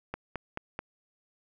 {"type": "click train", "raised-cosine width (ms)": 0.5, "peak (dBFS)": -19, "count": 4, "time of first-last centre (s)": [0.14, 0.791], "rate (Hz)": 4.61, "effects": []}